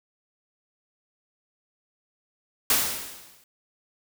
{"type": "noise with exponential decay", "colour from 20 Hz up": "white", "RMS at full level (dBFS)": -19, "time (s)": [2.7, 3.44], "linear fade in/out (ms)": 2, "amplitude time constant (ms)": 160, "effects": []}